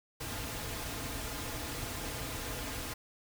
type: noise with comb filter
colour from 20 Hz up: pink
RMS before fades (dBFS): -39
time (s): 0.2-2.94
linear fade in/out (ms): 10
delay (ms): 5.3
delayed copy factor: -0.65
effects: none